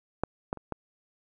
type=clicks; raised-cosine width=1 ms; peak=-12 / -15 / -29 / -18 dBFS; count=4; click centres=0.236 / 0.529 / 0.573 / 0.723 s; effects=none